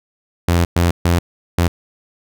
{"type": "tone bursts at uneven times", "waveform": "sawtooth", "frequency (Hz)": 86.2, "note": "F2", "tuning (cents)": -22, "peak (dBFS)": -8, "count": 4, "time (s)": [[0.48, 0.65], [0.76, 0.91], [1.05, 1.19], [1.58, 1.68]], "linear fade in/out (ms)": 5, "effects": []}